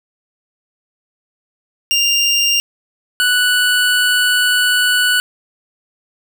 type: tone pair in turn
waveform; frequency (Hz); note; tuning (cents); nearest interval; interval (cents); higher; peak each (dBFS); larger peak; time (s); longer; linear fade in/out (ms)
25% pulse; 2794 / 1480.9; F7 / F#6; 0 / +1; major seventh; 1099; first; -8; neither; 1.91-2.6 / 3.2-5.2; second; 0
effects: none